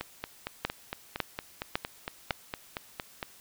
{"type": "two click trains", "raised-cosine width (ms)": 0.3, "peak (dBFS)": [-17, -11], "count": [15, 4], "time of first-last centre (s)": [[0.01, 3.228], [0.65, 2.307]], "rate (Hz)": [4.35, 1.81], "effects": ["white hiss -55 dBFS RMS until 3.4 s"]}